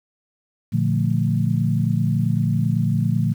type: chord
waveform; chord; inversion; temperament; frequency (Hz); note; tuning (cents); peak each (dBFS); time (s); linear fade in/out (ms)
sine; Bb major seventh; none; equal; 116.54 / 146.83 / 174.61 / 220; Bb2 / D3 / F3 / A3; 0 / 0 / 0 / 0; -21 / -22 / -23 / -25; 0.72-3.34; 20
effects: 8-bit